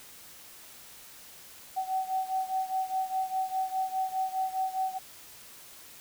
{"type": "beating tone pair", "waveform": "sine", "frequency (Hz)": [756, 760.9], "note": ["F#5", "F#5"], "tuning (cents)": [37, 48], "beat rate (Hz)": 4.9, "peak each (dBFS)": [-30, -33], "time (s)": [1.76, 4.99], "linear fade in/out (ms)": 20, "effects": ["white hiss -50 dBFS RMS until 6 s"]}